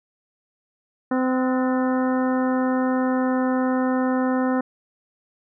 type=harmonic tone with a mistuned harmonic; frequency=257.1 Hz; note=C4; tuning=30 cents flat; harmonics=1 / 2 / 3 / 4 / 5 / 6 / 7; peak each=-20 / -26 / -30 / -32 / -34 / -36 / -37 dBFS; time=1.11-4.61 s; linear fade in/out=5 ms; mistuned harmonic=6; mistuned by=-81 cents; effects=none